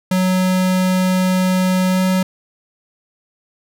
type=tone with pitch glide; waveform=square; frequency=185 to 186.18 Hz; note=F#3 to F#3; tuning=0 to +11 cents; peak=-14 dBFS; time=0.11-2.23 s; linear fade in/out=5 ms; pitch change=+11 cents; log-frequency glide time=1.89-2.02 s; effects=none